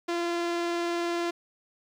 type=tone with vibrato; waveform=sawtooth; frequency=343.3 Hz; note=F4; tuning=30 cents flat; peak=-23 dBFS; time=0.08-1.31 s; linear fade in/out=10 ms; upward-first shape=triangle; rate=20 Hz; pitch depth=14 cents each way; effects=low-pass 6000 Hz 12 dB/octave + 10-bit